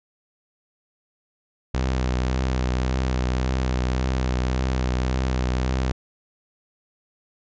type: tone with vibrato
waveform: sawtooth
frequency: 63.6 Hz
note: C2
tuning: 48 cents flat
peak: -17 dBFS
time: 1.74-5.92 s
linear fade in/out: 5 ms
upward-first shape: triangle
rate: 1.8 Hz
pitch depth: 36 cents each way
effects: resampled to 16000 Hz